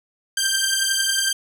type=beating tone pair; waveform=10% pulse; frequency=1572 / 1583 Hz; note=G6 / G6; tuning=+4 / +17 cents; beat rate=11 Hz; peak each=-13 dBFS; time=0.37-1.33 s; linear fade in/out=5 ms; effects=none